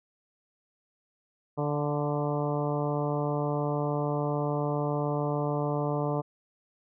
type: harmonic tone with a mistuned harmonic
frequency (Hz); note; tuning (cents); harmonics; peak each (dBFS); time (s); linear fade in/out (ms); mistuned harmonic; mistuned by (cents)
146.9; D3; +1; 1 / 2 / 3 / 4 / 5 / 6 / 7 / 8; -30 / -34 / -33 / -34 / -37 / -39 / -39 / -43; 1.57-6.22; 20; 5; -17
effects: none